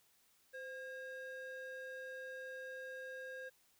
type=ring-modulated tone; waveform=triangle; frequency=1069 Hz; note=C6; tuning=37 cents sharp; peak=-40 dBFS; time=0.53-3.5 s; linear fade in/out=20 ms; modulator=552 Hz; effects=white hiss -72 dBFS RMS until 3.79 s